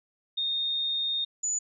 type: tone pair in turn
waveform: sine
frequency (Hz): 3679 / 6945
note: A#7 / A8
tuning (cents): -24 / -24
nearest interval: major seventh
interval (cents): 1100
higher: second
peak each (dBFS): -26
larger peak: neither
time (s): 0.37-1.25 / 1.43-1.59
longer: first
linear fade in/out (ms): 10
effects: none